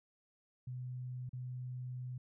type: tone with dropouts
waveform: sine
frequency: 125.9 Hz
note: B2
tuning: 34 cents sharp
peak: -40 dBFS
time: 0.67-2.18 s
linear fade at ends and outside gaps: 5 ms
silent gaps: 1.293-1.331 s
effects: none